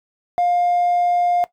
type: tone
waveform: triangle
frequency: 706 Hz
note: F5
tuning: 19 cents sharp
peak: -12 dBFS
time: 0.38-1.44 s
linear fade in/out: 0 ms
effects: noise-tail reverb RT60 0.1 s tail -17 dB re dry + tanh soft clip ceiling -10 dBFS